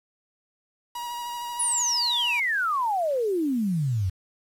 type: tone with vibrato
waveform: 45% pulse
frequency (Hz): 958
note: A#5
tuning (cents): +47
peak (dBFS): -31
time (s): 0.95-2.4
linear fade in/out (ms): 5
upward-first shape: sine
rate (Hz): 13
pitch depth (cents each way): 17
type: exponential sweep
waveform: sine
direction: down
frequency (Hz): 10400 to 87.31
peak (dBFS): -22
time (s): 1.59-4.1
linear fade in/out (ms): 10
effects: resampled to 32000 Hz + 8-bit